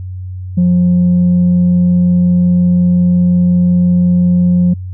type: tone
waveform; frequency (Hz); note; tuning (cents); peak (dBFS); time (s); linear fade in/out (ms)
sine; 177.6; F3; +29; -5; 0.57-4.74; 10
effects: tanh soft clip ceiling -5 dBFS + added 92 Hz sine -21 dBFS peak until 4.93 s